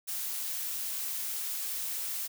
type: noise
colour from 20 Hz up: blue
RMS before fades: -35 dBFS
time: 0.07-2.28 s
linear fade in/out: 20 ms
effects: none